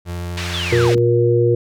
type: tone with vibrato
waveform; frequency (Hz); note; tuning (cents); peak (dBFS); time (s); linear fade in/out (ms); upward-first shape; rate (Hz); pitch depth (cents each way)
35% pulse; 87.31; F2; 0; -22; 0.05-0.92; 50; triangle; 12; 9
type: band-pass noise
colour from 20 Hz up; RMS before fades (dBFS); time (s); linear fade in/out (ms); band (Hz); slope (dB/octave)
pink; -28; 0.37-0.95; 5; 1500 to 4500; 12
type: linear sweep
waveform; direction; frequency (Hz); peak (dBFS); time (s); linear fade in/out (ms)
sine; down; 3605 to 41.2; -23; 0.54-0.98; 0
type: harmonic tone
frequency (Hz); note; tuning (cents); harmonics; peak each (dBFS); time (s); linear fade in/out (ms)
118.7; A#2; +32; 1 / 3 / 4; -16 / -16 / -16; 0.72-1.55; 5
effects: none